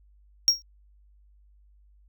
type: tone with exponential decay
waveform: triangle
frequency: 5588 Hz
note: F8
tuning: in tune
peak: -10 dBFS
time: 0.48-0.62 s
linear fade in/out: 0 ms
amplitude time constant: 29 ms
effects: tanh soft clip ceiling -6 dBFS + added 50 Hz sine -55 dBFS peak until 2.08 s